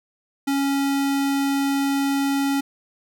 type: tone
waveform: square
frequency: 277.2 Hz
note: C#4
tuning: in tune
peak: -20 dBFS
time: 0.47-2.61 s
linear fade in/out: 10 ms
effects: none